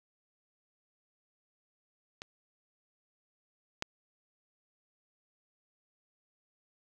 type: clicks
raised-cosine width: 0.2 ms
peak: -24 / -15 dBFS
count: 2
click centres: 2.219 / 3.824 s
effects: none